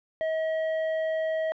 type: tone with hard clipping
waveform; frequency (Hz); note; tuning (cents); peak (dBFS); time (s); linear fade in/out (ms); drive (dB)
sine; 638; D#5; +43; -27; 0.21-1.52; 0; 8
effects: low-pass 3000 Hz 12 dB/octave